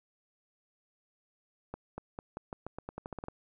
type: accelerating click train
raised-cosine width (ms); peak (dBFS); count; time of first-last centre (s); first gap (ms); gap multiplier
1; -25; 14; 1.74-3.284; 240; 0.87
effects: none